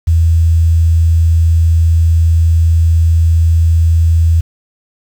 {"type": "tone with quantisation", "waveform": "sine", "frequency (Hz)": 82.41, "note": "E2", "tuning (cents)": 0, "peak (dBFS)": -6, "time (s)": [0.07, 4.41], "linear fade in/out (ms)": 10, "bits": 6, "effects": []}